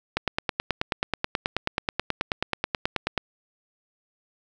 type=click train; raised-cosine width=0.3 ms; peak=-7 dBFS; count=29; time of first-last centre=0.17-3.178 s; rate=9.31 Hz; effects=none